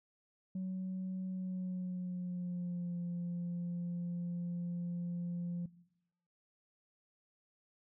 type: tone with pitch glide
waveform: sine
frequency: 186.6 to 174.1 Hz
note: F#3 to F3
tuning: +15 to -5 cents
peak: -34 dBFS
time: 0.55-5.66 s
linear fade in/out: 5 ms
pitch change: -120 cents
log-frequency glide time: 1.27-2.98 s
effects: noise-tail reverb RT60 0.9 s tail -21 dB re dry + tanh soft clip ceiling -34 dBFS